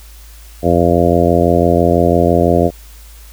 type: harmonic tone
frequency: 86 Hz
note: F2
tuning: 26 cents flat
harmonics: 1 / 2 / 3 / 4 / 5 / 6 / 7 / 8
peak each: -17 / -17 / -17 / -17 / -17 / -17 / -17 / -17 dBFS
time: 0.62-2.71 s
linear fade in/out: 50 ms
effects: added 54 Hz sine -35 dBFS peak until 3.32 s + white hiss -43 dBFS RMS until 3.32 s